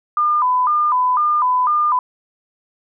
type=tone with vibrato; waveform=sine; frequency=1100 Hz; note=C#6; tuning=14 cents flat; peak=-13 dBFS; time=0.17-1.99 s; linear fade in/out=2 ms; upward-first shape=square; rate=2 Hz; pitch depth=160 cents each way; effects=none